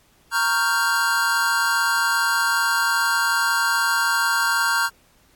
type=chord; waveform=square; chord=G half-diminished seventh; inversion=first; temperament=equal; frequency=932.3 / 1108.7 / 1396.9 / 1568 Hz; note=Bb5 / Db6 / F6 / G6; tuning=0 / 0 / 0 / 0 cents; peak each=-26 / -28 / -23 / -23 dBFS; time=0.31-4.9 s; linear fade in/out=50 ms; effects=pink hiss -58 dBFS RMS until 5.35 s + AAC 64 kbps